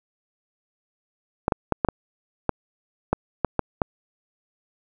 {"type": "clicks", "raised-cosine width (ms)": 1, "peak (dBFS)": -5, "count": 10, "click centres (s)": [1.481, 1.522, 1.723, 1.848, 1.887, 2.493, 3.13, 3.447, 3.593, 3.818], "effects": []}